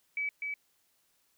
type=tone with echo; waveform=sine; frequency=2289 Hz; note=D7; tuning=45 cents flat; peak=-30 dBFS; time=0.17-0.29 s; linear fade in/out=2 ms; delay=250 ms; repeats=1; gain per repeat=-3 dB; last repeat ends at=0.54 s; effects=white hiss -72 dBFS RMS until 1.37 s